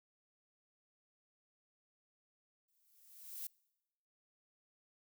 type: noise with exponential growth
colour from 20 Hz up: violet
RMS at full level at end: -42 dBFS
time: 2.68-3.47 s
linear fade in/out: 5 ms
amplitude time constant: 170 ms
effects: noise-tail reverb RT60 1.0 s tail -26 dB re dry